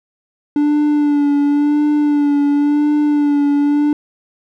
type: tone with vibrato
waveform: triangle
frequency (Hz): 291.9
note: D4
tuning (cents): -10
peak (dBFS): -9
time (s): 0.56-3.93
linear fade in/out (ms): 2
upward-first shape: sine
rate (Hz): 0.94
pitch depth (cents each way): 31
effects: none